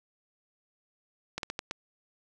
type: slowing click train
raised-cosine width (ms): 0.2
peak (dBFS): -16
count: 5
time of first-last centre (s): 1.38-1.711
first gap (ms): 52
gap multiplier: 1.32
effects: none